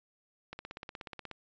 click train, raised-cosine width 0.3 ms, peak -26 dBFS, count 14, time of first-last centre 0.53-1.313 s, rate 16.6 Hz, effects resampled to 16000 Hz

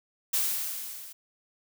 blue noise with level ramp, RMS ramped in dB -25 to -45 dBFS, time 0.33-1.13 s, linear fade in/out 10 ms, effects none

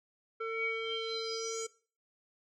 square tone with low-pass filter sweep, 450.3 Hz, A4, 40 cents sharp, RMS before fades -36 dBFS, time 0.4-1.67 s, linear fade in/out 10 ms, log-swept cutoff 1700 to 7400 Hz, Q 8.6, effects noise-tail reverb RT60 0.4 s tail -20 dB re dry

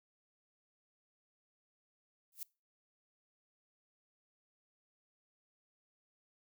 violet noise with exponential growth, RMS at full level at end -38 dBFS, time 2.32-2.43 s, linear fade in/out 2 ms, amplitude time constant 23 ms, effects noise-tail reverb RT60 0.3 s tail -24 dB re dry

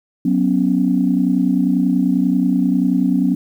sine chord, F# suspended fourth, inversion none, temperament equal, 185 / 246.9 / 277.2 Hz, F#3 / B3 / C#4, 0 / 0 / 0 cents, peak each -17 dBFS, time 0.25-3.35 s, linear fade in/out 5 ms, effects tanh soft clip ceiling -3 dBFS + 8-bit

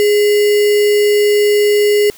sine tone with sample-and-hold, 415.3 Hz, G#4, in tune, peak -8 dBFS, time 0-2.1 s, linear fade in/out 0 ms, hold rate 2450 Hz, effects white hiss -40 dBFS RMS until 2.17 s

